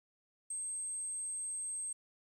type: tone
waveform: sine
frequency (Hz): 8372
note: C9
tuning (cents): 0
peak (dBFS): -37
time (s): 0.5-1.93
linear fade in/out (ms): 5
effects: 11-bit